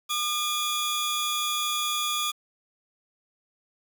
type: tone pair together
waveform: sawtooth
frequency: 1210 / 3383 Hz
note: D#6 / G#7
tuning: -49 / +31 cents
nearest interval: octave + tritone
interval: 1780 cents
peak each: -25 dBFS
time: 0.09-2.32 s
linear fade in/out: 20 ms
effects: 8-bit